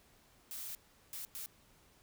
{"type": "noise bursts at uneven times", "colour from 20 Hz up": "blue", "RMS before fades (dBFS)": -44, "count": 3, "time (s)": [[0.51, 0.75], [1.13, 1.25], [1.35, 1.46]], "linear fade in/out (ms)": 0, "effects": ["pink hiss -66 dBFS RMS until 2.02 s"]}